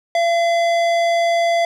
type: tone with tanh clipping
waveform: sine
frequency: 680 Hz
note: F5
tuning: 46 cents flat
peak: -16 dBFS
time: 0.15-1.65 s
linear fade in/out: 2 ms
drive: 16 dB
effects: none